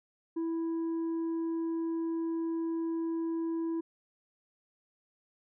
triangle tone with tanh clipping, 329.6 Hz, E4, in tune, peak -31 dBFS, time 0.36-3.81 s, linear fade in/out 10 ms, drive 8 dB, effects none

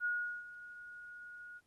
sine tone with ADSR envelope, 1445 Hz, F#6, 41 cents flat, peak -31 dBFS, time 0-1.61 s, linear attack 50 ms, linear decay 390 ms, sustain -16 dB, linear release 44 ms, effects pink hiss -74 dBFS RMS until 1.66 s + Opus 24 kbps

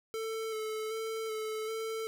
square tone with vibrato, 440 Hz, A4, in tune, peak -35 dBFS, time 0.14-2.07 s, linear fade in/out 0 ms, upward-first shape square, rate 1.3 Hz, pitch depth 19 cents each way, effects none

